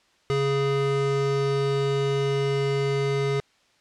square tone pair together, 138.59 / 415.7 Hz, C#3 / G#4, 0 / +2 cents, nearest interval octave + perfect fifth, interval 1902 cents, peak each -26 dBFS, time 0.3-3.4 s, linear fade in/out 0 ms, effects white hiss -62 dBFS RMS until 3.8 s + low-pass 5000 Hz 12 dB/octave

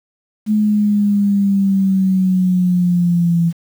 sine linear sweep, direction down, 213.8 to 167.2 Hz, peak -11 dBFS, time 0.46-3.53 s, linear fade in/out 50 ms, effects 7-bit

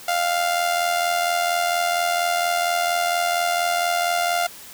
sawtooth tone with amplitude modulation, 698.5 Hz, F5, in tune, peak -13 dBFS, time 0.08-4.47 s, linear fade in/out 5 ms, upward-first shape sine, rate 84.3 Hz, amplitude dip 55%, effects white hiss -41 dBFS RMS until 4.73 s

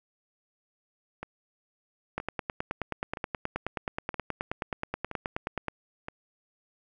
two click trains, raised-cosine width 0.5 ms, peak -21 / -15 dBFS, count 6 / 34, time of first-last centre 1.23-6.084 / 2.18-5.683 s, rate 1.03 / 9.42 Hz, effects none

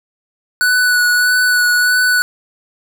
square tone with vibrato, 1480 Hz, F#6, in tune, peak -11 dBFS, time 0.61-2.22 s, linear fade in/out 0 ms, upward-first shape sine, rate 1.6 Hz, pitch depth 17 cents each way, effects none

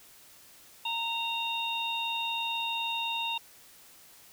harmonic tone, 923 Hz, A#5, 17 cents flat, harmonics 1 / 3 / 4, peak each -34 / -34 / -34 dBFS, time 0.85-3.38 s, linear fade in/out 5 ms, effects white hiss -55 dBFS RMS until 4.32 s

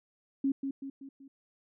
sine tone with echo, 273 Hz, C#4, 26 cents flat, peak -25 dBFS, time 0.44-0.52 s, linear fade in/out 5 ms, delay 190 ms, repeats 4, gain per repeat -6 dB, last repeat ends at 1.28 s, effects none

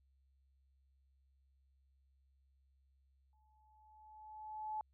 sine tone with exponential growth, 860 Hz, A5, 40 cents flat, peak -37 dBFS, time 3.33-4.81 s, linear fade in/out 1 ms, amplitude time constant 320 ms, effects added 67 Hz sine -70 dBFS peak until 4.93 s

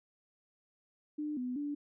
sine tone with pitch steps, 299.8 / 250.1 / 290.5 Hz, D4 / B3 / D4, +36 / +22 / -19 cents, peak -34 dBFS, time 1.18-1.75 s, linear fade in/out 10 ms, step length 190 ms, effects none

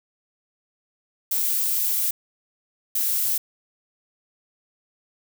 violet noise bursts at uneven times, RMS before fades -23 dBFS, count 2, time 1.31-2.11 / 2.95-3.38 s, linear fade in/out 5 ms, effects none

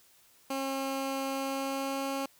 15% pulse tone with pitch glide, 270.2 to 272.7 Hz, C#4 to C#4, -44 to -28 cents, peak -25 dBFS, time 0.5-2.26 s, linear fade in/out 5 ms, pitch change +16 cents, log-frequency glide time 1.25-2.1 s, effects white hiss -62 dBFS RMS until 2.39 s

